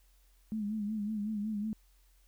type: tone with vibrato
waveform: sine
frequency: 211.5 Hz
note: G#3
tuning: 32 cents sharp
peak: -32 dBFS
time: 0.52-1.73 s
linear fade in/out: 0 ms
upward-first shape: sine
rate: 5.4 Hz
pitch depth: 70 cents each way
effects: added 44 Hz sine -62 dBFS peak until 2.27 s + white hiss -71 dBFS RMS until 2.27 s